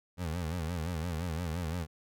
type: tone with vibrato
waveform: 25% pulse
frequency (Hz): 83.8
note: E2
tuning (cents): +29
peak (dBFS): -29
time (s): 0.17-1.87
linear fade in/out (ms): 50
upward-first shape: sine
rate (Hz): 5.8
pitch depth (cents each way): 130
effects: none